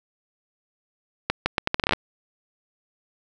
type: accelerating click train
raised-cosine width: 0.3 ms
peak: -4 dBFS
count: 12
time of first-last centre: 1.3-1.934 s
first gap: 160 ms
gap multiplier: 0.76
effects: none